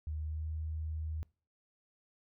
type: tone with pitch glide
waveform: sine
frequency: 76.9 to 78.56 Hz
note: D#2 to D#2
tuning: -20 to +17 cents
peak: -35 dBFS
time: 0.07-1.23 s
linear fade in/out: 0 ms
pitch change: +37 cents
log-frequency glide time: 0.21-0.47 s
effects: noise-tail reverb RT60 0.4 s tail -25 dB re dry